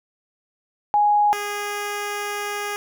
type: tone pair in turn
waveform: sine / 10% pulse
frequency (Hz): 830 / 411.4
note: G#5 / G#4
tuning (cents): -1 / -16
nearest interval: octave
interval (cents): 1215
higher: first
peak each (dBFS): -14 / -17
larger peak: first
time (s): 0.94-1.33 / 1.33-2.76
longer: second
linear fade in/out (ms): 0
effects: none